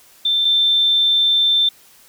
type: tone pair in turn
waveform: sine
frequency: 3560 / 3560 Hz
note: A7 / A7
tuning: +20 / +20 cents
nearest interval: unison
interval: 0 cents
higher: neither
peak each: -14 / -12 dBFS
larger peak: second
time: 0.25-0.45 / 0.45-1.69 s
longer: second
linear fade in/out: 5 ms
effects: white hiss -49 dBFS RMS until 2.08 s